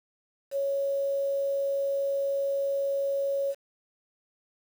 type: tone with quantisation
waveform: sine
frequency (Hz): 554.4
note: C#5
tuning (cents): 0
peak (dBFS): -25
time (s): 0.51-3.55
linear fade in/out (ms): 50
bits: 8
effects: none